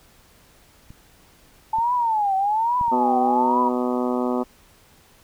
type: clicks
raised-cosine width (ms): 5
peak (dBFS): -29 / -27 / -22 / -31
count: 4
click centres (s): 0.905 / 1.786 / 2.812 / 2.882
type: tone with vibrato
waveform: sine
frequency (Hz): 871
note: A5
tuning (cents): -18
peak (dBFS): -18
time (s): 1.73-3.69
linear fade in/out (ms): 5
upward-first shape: triangle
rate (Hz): 1.2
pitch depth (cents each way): 240
type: harmonic tone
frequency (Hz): 124.3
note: B2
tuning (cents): +12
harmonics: 2 / 3 / 4 / 5 / 6 / 7 / 8 / 9 / 10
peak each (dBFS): -23 / -27 / -29 / -31 / -33 / -34 / -35 / -36 / -37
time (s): 2.91-4.44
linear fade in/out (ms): 20
effects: pink hiss -54 dBFS RMS until 5.23 s